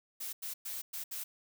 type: noise bursts at uneven times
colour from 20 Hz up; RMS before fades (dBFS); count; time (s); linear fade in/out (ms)
blue; -40; 5; 0.2-0.33 / 0.42-0.54 / 0.65-0.82 / 0.93-1.04 / 1.11-1.24; 10
effects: none